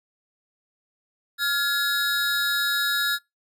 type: tone cluster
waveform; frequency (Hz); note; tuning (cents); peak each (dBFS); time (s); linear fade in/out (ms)
square; 1403 / 1688 / 3798; F6 / G#6 / A#7; +8 / +28 / +32; -27; 1.38-3.19; 50
effects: noise-tail reverb RT60 0.2 s tail -25 dB re dry